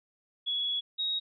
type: tone pair in turn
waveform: sine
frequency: 3369 / 3782 Hz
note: G#7 / A#7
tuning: +24 / +24 cents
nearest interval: major second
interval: 200 cents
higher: second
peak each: -28 dBFS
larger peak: neither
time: 0.46-0.81 / 0.98-1.2 s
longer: first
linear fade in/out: 20 ms
effects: none